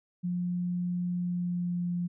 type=tone with pitch glide; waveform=sine; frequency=177.4 to 175.36 Hz; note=F3 to F3; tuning=+27 to +7 cents; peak=-28 dBFS; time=0.23-2.08 s; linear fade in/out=20 ms; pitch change=-20 cents; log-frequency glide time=1.12-1.91 s; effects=none